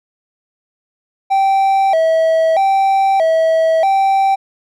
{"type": "tone with vibrato", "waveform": "triangle", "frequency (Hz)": 710, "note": "F5", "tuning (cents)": 28, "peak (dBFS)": -8, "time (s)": [1.3, 4.36], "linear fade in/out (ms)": 20, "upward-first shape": "square", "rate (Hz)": 0.79, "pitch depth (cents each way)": 160, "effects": []}